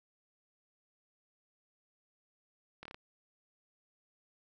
slowing click train, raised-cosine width 0.3 ms, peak -30 dBFS, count 5, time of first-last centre 2.83-2.945 s, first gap 24 ms, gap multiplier 1.12, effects none

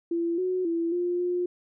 sine tone with pitch steps, 338.2 / 368 / 334.7 / 352.5 / 355.7 Hz, E4 / F#4 / E4 / F4 / F4, +44 / -9 / +26 / +16 / +32 cents, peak -24 dBFS, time 0.11-1.46 s, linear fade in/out 5 ms, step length 270 ms, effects none

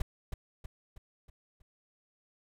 brown noise with echo, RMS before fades -28 dBFS, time 0-0.02 s, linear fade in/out 5 ms, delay 320 ms, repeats 5, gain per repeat -6 dB, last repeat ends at 1.62 s, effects none

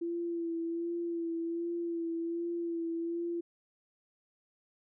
sine tone with vibrato, 337.2 Hz, E4, 39 cents sharp, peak -32 dBFS, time 0.01-3.41 s, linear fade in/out 10 ms, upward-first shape sine, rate 1.3 Hz, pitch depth 27 cents each way, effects none

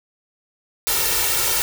white noise with comb filter, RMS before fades -20 dBFS, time 0.87-1.62 s, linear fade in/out 0 ms, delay 2.2 ms, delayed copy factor +0.8, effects none

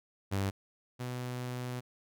sawtooth tone pair in turn, 98 / 124.58 Hz, G2 / B2, 0 / +15 cents, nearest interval major third, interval 415 cents, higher second, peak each -26 / -32 dBFS, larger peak first, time 0.31-0.51 / 0.99-1.81 s, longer second, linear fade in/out 20 ms, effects none

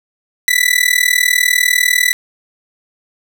sawtooth tone with amplitude modulation, 1980 Hz, B6, 4 cents sharp, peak -3 dBFS, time 0.48-2.13 s, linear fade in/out 0 ms, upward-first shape sine, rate 40 Hz, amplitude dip 95%, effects none

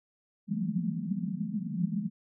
pink band-pass noise, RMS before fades -32 dBFS, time 0.47-2.1 s, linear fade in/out 50 ms, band 160 to 230 Hz, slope 96 dB/octave, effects none

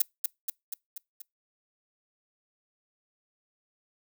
violet noise with echo, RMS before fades -22 dBFS, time 0-0.02 s, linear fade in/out 5 ms, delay 240 ms, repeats 5, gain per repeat -4 dB, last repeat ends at 1.22 s, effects noise-tail reverb RT60 0.2 s tail -25 dB re dry

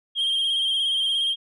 sine tone with vibrato, 3200 Hz, G7, 35 cents sharp, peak -18 dBFS, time 0.15-1.36 s, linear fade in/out 50 ms, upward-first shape square, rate 17 Hz, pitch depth 29 cents each way, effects tanh soft clip ceiling -19 dBFS

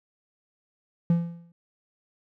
triangle tone with exponential decay, 170 Hz, F3, 46 cents flat, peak -14 dBFS, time 1.1-1.52 s, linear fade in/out 2 ms, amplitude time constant 90 ms, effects none

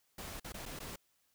pink noise with dropouts, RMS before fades -45 dBFS, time 0.18-0.96 s, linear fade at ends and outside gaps 5 ms, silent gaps 0.399-0.444 / 0.523-0.541 / 0.656-0.66 / 0.791-0.801 s, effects white hiss -75 dBFS RMS until 1.34 s

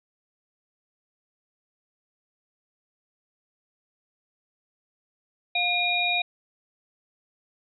sine tone cluster, 706 / 2422 / 3783 Hz, F5 / D#7 / A#7, +19 / -47 / +25 cents, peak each -29 / -24 / -27 dBFS, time 5.55-6.22 s, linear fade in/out 5 ms, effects none

